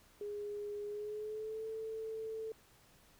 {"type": "tone with pitch glide", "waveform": "sine", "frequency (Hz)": [412.9, 442.5], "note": ["G#4", "A4"], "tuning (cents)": [-10, 10], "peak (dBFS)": -39, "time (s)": [0.21, 2.52], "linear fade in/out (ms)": 2, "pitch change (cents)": 120, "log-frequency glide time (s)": [0.86, 1.65], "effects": ["pink hiss -65 dBFS RMS until 3.19 s"]}